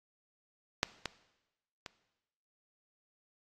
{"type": "clicks", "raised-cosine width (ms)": 0.2, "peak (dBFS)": [-9, -16, -24], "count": 3, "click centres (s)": [0.831, 1.057, 1.862], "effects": ["noise-tail reverb RT60 1.0 s tail -18 dB re dry", "AAC 48 kbps"]}